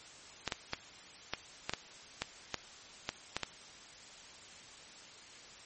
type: clicks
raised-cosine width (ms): 0.2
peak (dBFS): -15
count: 11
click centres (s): 0.477 / 0.522 / 0.734 / 1.336 / 1.695 / 1.736 / 2.22 / 2.543 / 3.091 / 3.366 / 3.433
effects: white hiss -53 dBFS RMS until 5.65 s + MP3 32 kbps